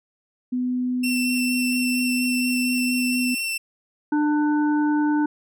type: tone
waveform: sine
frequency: 250.3 Hz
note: B3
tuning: 23 cents sharp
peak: -21 dBFS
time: 0.52-3.35 s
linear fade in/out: 10 ms
type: tone with vibrato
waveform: sawtooth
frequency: 2695 Hz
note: E7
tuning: 38 cents sharp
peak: -21 dBFS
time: 1.03-3.58 s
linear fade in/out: 10 ms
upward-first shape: sine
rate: 4.3 Hz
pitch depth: 11 cents each way
type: harmonic tone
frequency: 298.3 Hz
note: D4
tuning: 27 cents sharp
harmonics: 1 / 3 / 5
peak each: -18 / -28 / -32 dBFS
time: 4.12-5.26 s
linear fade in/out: 5 ms
effects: none